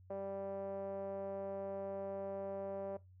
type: tone with low-pass filter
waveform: 5% pulse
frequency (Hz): 196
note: G3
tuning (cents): 0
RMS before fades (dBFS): -42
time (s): 0.1-2.97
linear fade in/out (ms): 5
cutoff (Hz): 580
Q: 4.1
effects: noise-tail reverb RT60 0.2 s tail -19 dB re dry + added 92 Hz sine -58 dBFS peak until 3.2 s